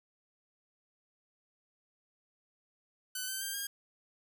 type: tone with pitch steps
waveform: 5% pulse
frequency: 1507 / 1543.1 / 1580.1 / 1618 Hz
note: F#6 / G6 / G6 / G#6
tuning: +31 / -28 / +13 / -46 cents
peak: -25 dBFS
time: 3.15-3.67 s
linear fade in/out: 5 ms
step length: 130 ms
effects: none